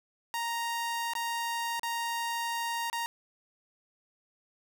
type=tone with dropouts; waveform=sawtooth; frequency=932.3 Hz; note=A#5; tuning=in tune; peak=-27 dBFS; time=0.34-3.06 s; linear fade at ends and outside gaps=0 ms; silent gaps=1.135-1.152 / 1.795-1.832 / 2.899-2.929 s; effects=none